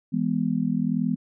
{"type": "chord", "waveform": "sine", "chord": "E major", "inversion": "none", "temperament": "just", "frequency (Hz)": [164.81, 206, 247.2], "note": ["E3", "G#3", "B3"], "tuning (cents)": [0, -14, 2], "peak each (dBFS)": [-27, -26, -25], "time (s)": [0.12, 1.16], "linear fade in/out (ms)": 20, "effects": []}